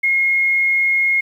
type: tone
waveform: sine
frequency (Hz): 2152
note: C7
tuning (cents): +48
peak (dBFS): -13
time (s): 0.03-1.21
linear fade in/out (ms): 10
effects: 8-bit